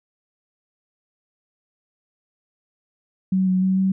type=tone with pitch steps; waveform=sine; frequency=188.4 / 185.5 / 188.7 / 190.6 Hz; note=F#3 / F#3 / F#3 / G3; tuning=+32 / +5 / +34 / -48 cents; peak=-16 dBFS; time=3.32-3.92 s; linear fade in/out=5 ms; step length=150 ms; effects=none